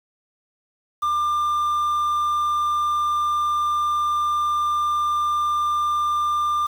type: tone with quantisation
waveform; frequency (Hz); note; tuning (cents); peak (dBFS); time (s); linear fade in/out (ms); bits
triangle; 1194; D6; +28; -17; 1.02-6.67; 10; 7
effects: none